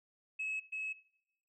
sine tone with echo, 2578 Hz, E7, 39 cents flat, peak -34 dBFS, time 0.39-0.6 s, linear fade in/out 10 ms, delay 330 ms, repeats 1, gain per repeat -2 dB, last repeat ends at 0.93 s, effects noise-tail reverb RT60 0.9 s tail -21 dB re dry + tanh soft clip ceiling -32 dBFS

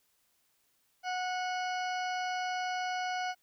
harmonic tone with a mistuned harmonic, 733 Hz, F#5, 16 cents flat, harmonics 1 / 2 / 3 / 4 / 6 / 7 / 8, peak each -33 / -39 / -43 / -45 / -49 / -50 / -51 dBFS, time 1.03-3.35 s, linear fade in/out 50 ms, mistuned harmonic 7, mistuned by -38 cents, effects white hiss -73 dBFS RMS until 3.42 s

